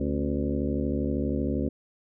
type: harmonic tone with a mistuned harmonic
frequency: 72.7 Hz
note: D2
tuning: 17 cents flat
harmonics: 1 / 2 / 3 / 4 / 5 / 6 / 7 / 8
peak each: -31 / -34 / -31 / -30 / -34 / -39 / -36 / -41 dBFS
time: 0-1.69 s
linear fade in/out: 5 ms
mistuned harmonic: 4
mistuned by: -99 cents
effects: none